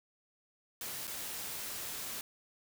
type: noise with dropouts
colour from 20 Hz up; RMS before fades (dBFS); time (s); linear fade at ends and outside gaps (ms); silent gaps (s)
white; -41; 0.81-2.21; 1; 1.07-1.076
effects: none